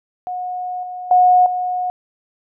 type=tone with level steps; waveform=sine; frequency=727 Hz; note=F#5; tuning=31 cents flat; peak=-22 / -26 / -8 / -18 dBFS; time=0.27-1.9 s; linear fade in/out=0 ms; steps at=0.83 / 1.11 / 1.46 s; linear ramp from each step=2 ms; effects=none